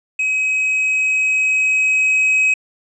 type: tone with level ramp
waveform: triangle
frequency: 2541 Hz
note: D#7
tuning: 36 cents sharp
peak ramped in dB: -14 to -10 dBFS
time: 0.19-2.54 s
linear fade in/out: 5 ms
effects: resampled to 24000 Hz